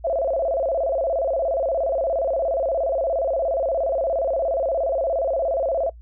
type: tone with vibrato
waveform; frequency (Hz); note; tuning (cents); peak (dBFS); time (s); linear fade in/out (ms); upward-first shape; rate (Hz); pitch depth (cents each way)
sine; 600; D5; +37; -19; 0.04-5.9; 10; square; 17; 180
effects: noise-tail reverb RT60 0.1 s tail -25 dB re dry + added 58 Hz sine -40 dBFS peak until 6.01 s